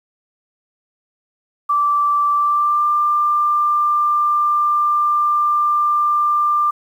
sine tone with pitch glide, 1167 to 1190.1 Hz, D6 to D6, -11 to +23 cents, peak -13 dBFS, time 1.69-6.71 s, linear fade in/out 10 ms, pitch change +34 cents, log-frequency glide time 2.34-2.85 s, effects 8-bit

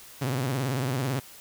sawtooth tone with vibrato, 130.81 Hz, C3, in tune, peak -22 dBFS, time 0.21-1.2 s, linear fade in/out 10 ms, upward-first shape sine, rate 18 Hz, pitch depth 150 cents each way, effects white hiss -48 dBFS RMS until 1.4 s

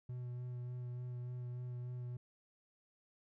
triangle tone with vibrato, 123.47 Hz, B2, in tune, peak -39 dBFS, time 0.09-2.17 s, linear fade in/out 5 ms, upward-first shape sine, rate 3.4 Hz, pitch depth 15 cents each way, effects none

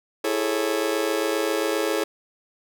40% pulse chord, A major seventh, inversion second, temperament just, 330 / 412.5 / 440 / 550 Hz, E4 / G#4 / A4 / C#5, +2 / -12 / 0 / -14 cents, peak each -27 dBFS, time 0.24-2.04 s, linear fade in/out 5 ms, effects none

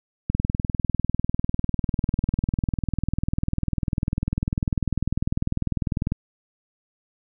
click train, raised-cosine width 5 ms, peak -10 dBFS, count 118, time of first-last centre 0.3-6.121 s, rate 20.1 Hz, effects none

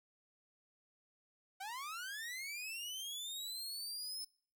sawtooth linear sweep, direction up, 740 to 5274 Hz, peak -39 dBFS, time 1.6-4.25 s, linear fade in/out 10 ms, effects noise-tail reverb RT60 0.5 s tail -24 dB re dry

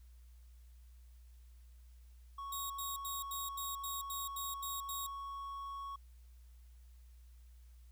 triangle tone, 1108.7 Hz, C#6, in tune, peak -40 dBFS, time 2.38-5.96 s, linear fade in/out 5 ms
10% pulse tone bursts, 3763 Hz, A#7, 16 cents sharp, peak -33 dBFS, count 10, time 2.52-5.067 s, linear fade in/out 5 ms, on 180 ms, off 83 ms
effects added 60 Hz sine -55 dBFS peak until 7.91 s + white hiss -74 dBFS RMS until 7.91 s

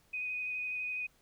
sine tone with vibrato, 2494 Hz, D#7, 3 cents sharp, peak -34 dBFS, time 0.13-1.07 s, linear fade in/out 10 ms, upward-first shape square, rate 12 Hz, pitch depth 12 cents each way, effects pink hiss -68 dBFS RMS until 1.21 s

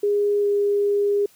sine tone with pitch glide, 410 to 406.9 Hz, G#4 to G#4, -22 to -35 cents, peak -17 dBFS, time 0.03-1.26 s, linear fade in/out 5 ms, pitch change -13 cents, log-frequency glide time 0.41-0.46 s, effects white hiss -55 dBFS RMS until 1.35 s + high-pass 60 Hz 12 dB/octave

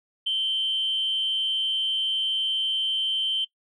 sine tone with amplitude modulation, 3096 Hz, G7, 22 cents flat, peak -19 dBFS, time 0.26-3.45 s, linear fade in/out 10 ms, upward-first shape sine, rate 221 Hz, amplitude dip 50%, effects noise-tail reverb RT60 0.1 s tail -22 dB re dry + tanh soft clip ceiling -17 dBFS

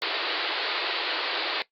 white band-pass noise, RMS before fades -29 dBFS, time 0.02-1.62 s, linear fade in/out 0 ms, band 310 to 4600 Hz, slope 96 dB/octave, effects noise-tail reverb RT60 0.1 s tail -17 dB re dry + Opus 48 kbps

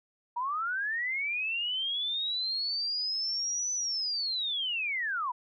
sine linear two-way sweep, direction up then down, 932.3 to 6040 to 932.3 Hz, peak -29 dBFS, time 0.36-5.32 s, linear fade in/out 10 ms, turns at 3.73 s, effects none

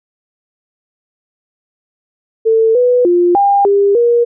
sine tone with pitch steps, 447.3 / 493.7 / 351.2 / 802 / 401.2 / 474.3 Hz, A4 / B4 / F4 / G5 / G4 / A#4, +28 / -1 / +10 / +39 / +40 / +30 cents, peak -7 dBFS, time 2.45-4.25 s, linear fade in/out 20 ms, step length 300 ms, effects none

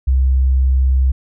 sine tone, 65.41 Hz, C2, in tune, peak -10 dBFS, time 0.07-1.12 s, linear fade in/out 10 ms, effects none

